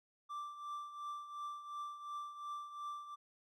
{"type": "tone with tremolo", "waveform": "triangle", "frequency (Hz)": 1174.7, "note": "D6", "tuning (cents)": 0, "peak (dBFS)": -38, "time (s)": [0.29, 3.16], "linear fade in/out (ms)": 20, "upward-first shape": "triangle", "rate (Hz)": 2.8, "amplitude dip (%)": 70, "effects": []}